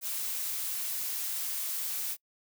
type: noise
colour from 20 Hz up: blue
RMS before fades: -34 dBFS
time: 0.01-2.17 s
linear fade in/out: 50 ms
effects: noise-tail reverb RT60 0.1 s tail -26 dB re dry